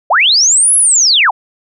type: linear two-way sweep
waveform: sine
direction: up then down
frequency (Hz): 523.3 to 11000 to 654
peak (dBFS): -6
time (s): 0.1-1.31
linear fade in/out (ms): 10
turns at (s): 0.76
effects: none